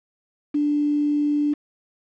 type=tone with quantisation; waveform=sine; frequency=293.7 Hz; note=D4; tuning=in tune; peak=-18 dBFS; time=0.54-1.54 s; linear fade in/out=10 ms; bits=6; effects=low-pass 2000 Hz 12 dB/octave